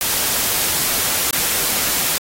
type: noise with dropouts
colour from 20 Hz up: white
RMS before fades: -19 dBFS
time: 0.01-2.18 s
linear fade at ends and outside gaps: 1 ms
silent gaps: 1.309-1.33 s
effects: AAC 48 kbps